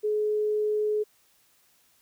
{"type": "tone", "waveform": "sine", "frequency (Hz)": 423.9, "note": "G#4", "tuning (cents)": 35, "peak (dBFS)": -23, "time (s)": [0.03, 1.04], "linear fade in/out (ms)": 20, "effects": ["white hiss -64 dBFS RMS until 2.01 s"]}